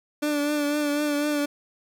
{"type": "tone with vibrato", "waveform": "30% pulse", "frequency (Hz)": 293.7, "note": "D4", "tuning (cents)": 0, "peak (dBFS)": -20, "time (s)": [0.22, 1.46], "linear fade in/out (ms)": 10, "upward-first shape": "triangle", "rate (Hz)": 4, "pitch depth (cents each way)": 38, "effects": []}